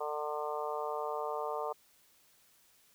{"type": "harmonic tone", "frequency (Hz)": 150, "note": "D3", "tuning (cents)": 37, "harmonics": [3, 4, 5, 6, 7, 8], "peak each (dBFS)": [-39, -40, -41, -42, -42, -43], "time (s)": [0, 1.73], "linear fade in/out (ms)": 10, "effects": ["white hiss -66 dBFS RMS until 2.94 s"]}